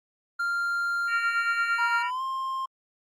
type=tone; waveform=triangle; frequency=1393 Hz; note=F6; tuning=5 cents flat; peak=-23 dBFS; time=0.39-2.03 s; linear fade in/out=10 ms
type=harmonic tone; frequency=461.4 Hz; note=A#4; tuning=18 cents flat; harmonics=3 / 4 / 5 / 6; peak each=-32 / -34 / -36 / -38 dBFS; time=1.07-2.11 s; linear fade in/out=50 ms
type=tone with pitch glide; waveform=triangle; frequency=954 to 1058.5 Hz; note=A#5 to C6; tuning=+40 to +20 cents; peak=-26 dBFS; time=1.78-2.66 s; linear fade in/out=10 ms; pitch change=+180 cents; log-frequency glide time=2.01-2.22 s
effects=Opus 48 kbps